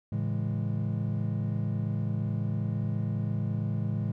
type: chord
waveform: triangle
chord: A major seventh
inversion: none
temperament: equal with one note detuned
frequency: 110 / 139.15 / 164.81 / 207.7 Hz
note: A2 / C#3 / E3 / G#3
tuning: 0 / +7 / 0 / 0 cents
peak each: -28 / -33 / -33 / -33 dBFS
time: 0.12-4.12 s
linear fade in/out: 5 ms
effects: none